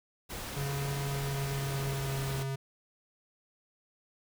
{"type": "noise", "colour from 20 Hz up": "pink", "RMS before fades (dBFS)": -40, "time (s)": [0.29, 2.44], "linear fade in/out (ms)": 20}
{"type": "tone with pitch glide", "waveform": "square", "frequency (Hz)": [139.7, 135.49], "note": ["C#3", "C#3"], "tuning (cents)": [14, -39], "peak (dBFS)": -33, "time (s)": [0.56, 2.56], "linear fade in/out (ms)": 10, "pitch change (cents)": -53, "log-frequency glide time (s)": [1.01, 2.28]}
{"effects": []}